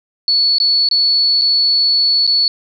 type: tone with dropouts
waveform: sine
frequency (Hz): 4423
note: C#8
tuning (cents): -5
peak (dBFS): -10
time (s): 0.28-2.48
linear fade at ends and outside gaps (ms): 1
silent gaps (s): 0.584-0.601 / 0.888-0.912 / 1.413-1.418 / 2.267-2.275
effects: none